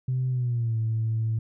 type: tone with pitch glide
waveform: sine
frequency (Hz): 128.3 to 111.69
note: C3 to A2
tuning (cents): -34 to +26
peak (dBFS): -22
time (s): 0.08-1.39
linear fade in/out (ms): 5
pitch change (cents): -240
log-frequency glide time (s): 0.3-0.77
effects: tanh soft clip ceiling -19 dBFS

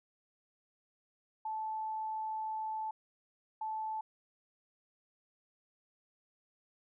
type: tone bursts at uneven times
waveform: sine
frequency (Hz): 873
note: A5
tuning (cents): -14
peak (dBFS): -35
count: 2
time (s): 1.45-2.91 / 3.61-4.01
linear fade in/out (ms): 5
effects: none

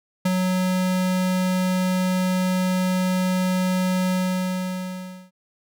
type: tone with ADSR envelope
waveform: square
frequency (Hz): 184.4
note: F#3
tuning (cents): -6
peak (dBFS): -17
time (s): 0.25-5.31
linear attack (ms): 8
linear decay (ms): 26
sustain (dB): -3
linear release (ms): 1200
effects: none

